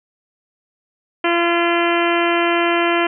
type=harmonic tone; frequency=342.2 Hz; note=F4; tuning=35 cents flat; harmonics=1 / 2 / 3 / 4 / 5 / 6 / 7 / 8 / 9; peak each=-18 / -21 / -23 / -24 / -25 / -26 / -26 / -27 / -28 dBFS; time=1.24-3.07 s; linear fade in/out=5 ms; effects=none